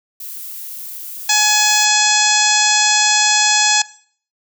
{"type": "noise", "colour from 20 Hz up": "violet", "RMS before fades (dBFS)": -30, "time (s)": [0.2, 1.85], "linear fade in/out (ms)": 5}
{"type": "harmonic tone", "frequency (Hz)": 845, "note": "G#5", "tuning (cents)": 30, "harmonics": [1, 2, 3, 4, 5, 6, 7, 8, 9], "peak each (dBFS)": [-20, -20, -20, -20, -20, -20, -20, -20, -20], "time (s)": [1.29, 3.82], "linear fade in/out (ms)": 5}
{"effects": ["noise-tail reverb RT60 0.5 s tail -18 dB re dry"]}